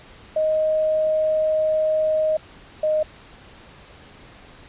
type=tone pair in turn; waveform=sine; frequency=624 / 617.5 Hz; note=D#5 / D#5; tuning=+5 / -13 cents; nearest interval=unison; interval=18 cents; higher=first; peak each=-17 dBFS; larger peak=neither; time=0.36-2.37 / 2.83-3.03 s; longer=first; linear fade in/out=5 ms; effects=pink hiss -46 dBFS RMS until 4.68 s + resampled to 8000 Hz